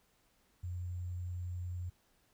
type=tone with sample-and-hold; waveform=sine; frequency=88.9 Hz; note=F2; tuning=31 cents sharp; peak=-37 dBFS; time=0.63-1.9 s; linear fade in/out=10 ms; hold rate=7350 Hz; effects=pink hiss -72 dBFS RMS until 2.33 s